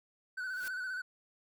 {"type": "tone with vibrato", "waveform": "triangle", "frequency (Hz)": 1500, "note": "F#6", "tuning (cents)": 23, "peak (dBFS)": -34, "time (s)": [0.37, 1.02], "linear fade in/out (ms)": 10, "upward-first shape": "square", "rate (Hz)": 15, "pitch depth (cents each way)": 37}
{"type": "noise with exponential growth", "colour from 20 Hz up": "white", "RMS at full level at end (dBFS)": -44, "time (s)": [0.41, 0.68], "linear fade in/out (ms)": 0, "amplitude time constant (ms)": 58}
{"effects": []}